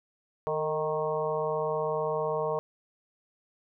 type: harmonic tone with a mistuned harmonic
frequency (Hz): 155.56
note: D#3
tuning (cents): 0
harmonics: 1 / 3 / 4 / 5 / 6 / 7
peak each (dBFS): -39 / -30 / -32 / -39 / -36 / -36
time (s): 0.47-2.59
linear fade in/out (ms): 0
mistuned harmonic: 3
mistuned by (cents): -33
effects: none